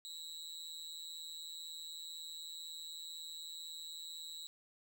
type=tone with amplitude modulation; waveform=35% pulse; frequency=3902 Hz; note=B7; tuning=22 cents flat; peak=-39 dBFS; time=0.05-4.47 s; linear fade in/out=0 ms; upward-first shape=sine; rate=162 Hz; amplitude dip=100%; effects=none